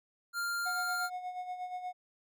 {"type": "tone", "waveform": "square", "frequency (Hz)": 1396.9, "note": "F6", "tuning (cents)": 0, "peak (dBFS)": -33, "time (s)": [0.33, 1.1], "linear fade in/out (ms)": 50}
{"type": "tone with tremolo", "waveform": "triangle", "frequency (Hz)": 728, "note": "F#5", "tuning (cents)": -28, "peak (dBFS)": -33, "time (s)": [0.65, 1.93], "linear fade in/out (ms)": 20, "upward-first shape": "sine", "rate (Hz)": 8.4, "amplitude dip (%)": 60}
{"effects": []}